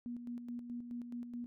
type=tone with tremolo; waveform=sine; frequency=240.4 Hz; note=B3; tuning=46 cents flat; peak=-39 dBFS; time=0.06-1.46 s; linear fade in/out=0 ms; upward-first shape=square; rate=4.7 Hz; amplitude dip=50%; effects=none